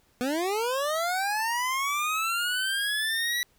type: linear sweep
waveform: 25% pulse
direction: up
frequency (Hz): 240 to 1957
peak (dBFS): -22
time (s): 0.21-3.43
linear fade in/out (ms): 0
effects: pink hiss -65 dBFS RMS until 3.58 s